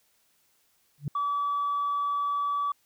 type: tone with exponential growth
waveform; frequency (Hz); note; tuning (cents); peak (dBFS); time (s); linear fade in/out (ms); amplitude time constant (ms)
sine; 144.1; D3; -33; -23; 0.98-1.08; 2; 20
type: tone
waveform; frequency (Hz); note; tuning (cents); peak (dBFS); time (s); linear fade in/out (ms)
sine; 1148; D6; -40; -24; 1.15-2.72; 5
effects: tanh soft clip ceiling -22 dBFS + white hiss -68 dBFS RMS until 2.85 s